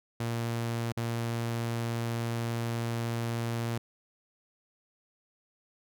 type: tone with dropouts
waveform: sawtooth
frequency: 116.54 Hz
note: A#2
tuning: in tune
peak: -26 dBFS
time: 0.2-3.78 s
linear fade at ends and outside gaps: 5 ms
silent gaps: 0.923-0.97 s
effects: none